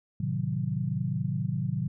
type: chord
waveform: sine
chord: A diminished seventh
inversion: none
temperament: equal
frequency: 110 / 130.81 / 155.56 / 185 Hz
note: A2 / C3 / Eb3 / Gb3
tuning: 0 / 0 / 0 / 0 cents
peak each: -34 / -31 / -32 / -33 dBFS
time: 0.2-1.88 s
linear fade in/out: 5 ms
effects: none